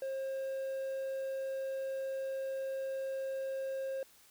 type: tone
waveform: triangle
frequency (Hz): 535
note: C5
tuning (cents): +38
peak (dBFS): -33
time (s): 0.02-4.03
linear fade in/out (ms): 2
effects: white hiss -62 dBFS RMS until 4.3 s